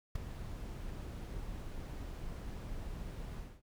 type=noise with ADSR envelope; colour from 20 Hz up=brown; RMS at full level=-32 dBFS; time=0.15-3.62 s; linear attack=7 ms; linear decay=8 ms; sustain=-11 dB; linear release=250 ms; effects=none